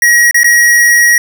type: tone with dropouts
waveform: square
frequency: 1901 Hz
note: A#6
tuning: 33 cents sharp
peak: -5 dBFS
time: 0.02-1.18 s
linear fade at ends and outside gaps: 2 ms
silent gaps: 0.311-0.344 / 0.433-0.443 s
effects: none